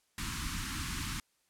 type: band-stop noise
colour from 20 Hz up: pink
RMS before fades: -37 dBFS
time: 0.18-1.2 s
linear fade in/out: 2 ms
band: 310 to 1000 Hz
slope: 48 dB/octave
effects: white hiss -74 dBFS RMS until 1.49 s + low-pass 11000 Hz 12 dB/octave